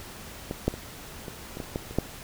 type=clicks; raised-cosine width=2 ms; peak=-17 / -9 / -23 / -23 / -22 / -20 / -15 / -25 / -9 dBFS; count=9; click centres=0.511 / 0.68 / 0.74 / 1.282 / 1.571 / 1.602 / 1.759 / 1.91 / 1.986 s; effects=pink hiss -43 dBFS RMS until 2.23 s